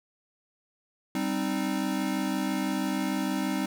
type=chord; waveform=square; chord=C minor; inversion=second; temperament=equal with one note detuned; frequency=196 / 261.6 / 307.7 Hz; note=G3 / C4 / Eb4; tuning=0 / 0 / -19 cents; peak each=-32 dBFS; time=1.15-3.66 s; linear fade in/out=2 ms; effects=none